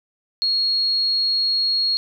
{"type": "tone", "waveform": "sine", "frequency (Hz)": 4300, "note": "C8", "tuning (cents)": 47, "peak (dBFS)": -17, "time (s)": [0.42, 1.97], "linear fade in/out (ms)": 0, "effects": []}